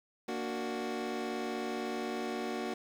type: chord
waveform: 25% pulse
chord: Bb augmented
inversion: none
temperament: equal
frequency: 233.1 / 293.7 / 370 Hz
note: Bb3 / D4 / F#4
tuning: 0 / 0 / 0 cents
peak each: -35 / -38 / -34 dBFS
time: 0.28-2.74 s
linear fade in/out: 5 ms
effects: low-pass 6000 Hz 12 dB/octave + 9-bit